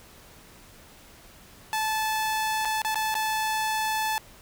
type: tone with dropouts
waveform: sawtooth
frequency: 871 Hz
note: A5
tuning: 18 cents flat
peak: -21 dBFS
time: 1.73-4.18 s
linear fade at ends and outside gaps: 0 ms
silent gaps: 2.65-2.654 / 2.818-2.848 / 2.945-2.956 / 3.142-3.152 s
effects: pink hiss -51 dBFS RMS until 4.41 s